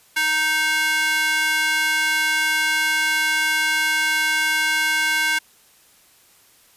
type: tone with high-pass filter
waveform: square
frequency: 311.5 Hz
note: D#4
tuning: 2 cents sharp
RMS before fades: -20 dBFS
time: 0.16-5.39 s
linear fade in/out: 10 ms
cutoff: 1700 Hz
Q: 2.4
effects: white hiss -54 dBFS RMS until 6.76 s + resampled to 32000 Hz